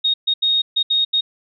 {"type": "tone bursts at uneven times", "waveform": "sine", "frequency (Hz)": 3729, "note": "A#7", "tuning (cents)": 0, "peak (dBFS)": -14, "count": 6, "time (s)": [[0.04, 0.14], [0.27, 0.34], [0.42, 0.62], [0.76, 0.83], [0.9, 1.05], [1.13, 1.21]], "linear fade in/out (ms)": 10, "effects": []}